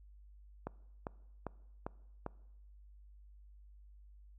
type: click train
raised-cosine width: 1 ms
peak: -25 dBFS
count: 5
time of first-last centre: 0.67-2.264 s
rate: 2.51 Hz
effects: noise-tail reverb RT60 0.9 s tail -22 dB re dry + added 50 Hz sine -55 dBFS peak until 4.38 s